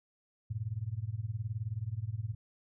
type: tone with tremolo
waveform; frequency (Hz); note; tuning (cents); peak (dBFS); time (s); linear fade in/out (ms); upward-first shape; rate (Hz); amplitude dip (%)
sine; 109.6; A2; -6; -30; 0.5-2.35; 10; sine; 19; 90
effects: none